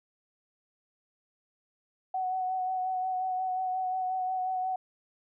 sine tone with vibrato, 745 Hz, F#5, 12 cents sharp, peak -28 dBFS, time 2.14-4.76 s, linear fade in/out 5 ms, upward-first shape sine, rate 5.6 Hz, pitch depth 21 cents each way, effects none

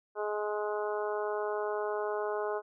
harmonic tone, 209.8 Hz, G#3, 18 cents sharp, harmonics 2 / 3 / 4 / 5 / 6 / 7, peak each -33 / -37 / -39 / -41 / -43 / -44 dBFS, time 0.15-2.62 s, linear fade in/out 50 ms, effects none

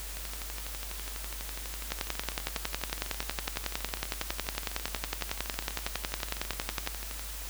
two click trains, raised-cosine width 0.2 ms, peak -21 / -12 dBFS, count 86 / 55, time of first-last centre 0.17-7.195 / 1.92-6.874 s, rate 12.1 / 10.9 Hz, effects added 50 Hz sine -40 dBFS peak until 7.49 s + white hiss -42 dBFS RMS until 7.49 s

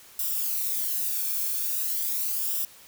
violet noise with flanger, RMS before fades -28 dBFS, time 0.19-2.65 s, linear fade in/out 2 ms, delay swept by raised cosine 0.46 to 1.04 ms, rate 0.41 Hz, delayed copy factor -0.6, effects white hiss -51 dBFS RMS until 2.87 s

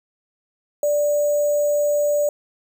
sine tone with sample-and-hold, 587.3 Hz, D5, in tune, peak -16 dBFS, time 0.83-2.29 s, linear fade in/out 2 ms, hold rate 7350 Hz, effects none

